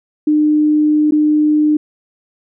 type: tone with dropouts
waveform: sine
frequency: 302.4 Hz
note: D#4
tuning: 49 cents flat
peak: -9 dBFS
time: 0.27-1.77 s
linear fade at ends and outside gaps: 5 ms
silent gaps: 1.11-1.121 s
effects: none